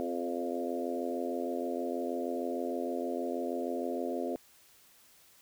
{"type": "harmonic tone with a mistuned harmonic", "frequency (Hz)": 86.4, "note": "F2", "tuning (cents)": -18, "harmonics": [3, 4, 5, 6, 7, 8], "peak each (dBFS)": [-37, -38, -39, -40, -40, -41], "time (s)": [0, 4.36], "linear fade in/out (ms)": 0, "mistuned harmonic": 5, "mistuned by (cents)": -23, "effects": ["white hiss -61 dBFS RMS until 5.41 s"]}